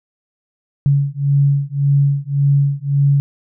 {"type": "beating tone pair", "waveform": "sine", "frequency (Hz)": [140, 141.8], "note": ["C#3", "C#3"], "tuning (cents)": [18, 40], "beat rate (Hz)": 1.8, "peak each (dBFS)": -15, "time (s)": [0.86, 3.2], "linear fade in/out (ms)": 0, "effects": []}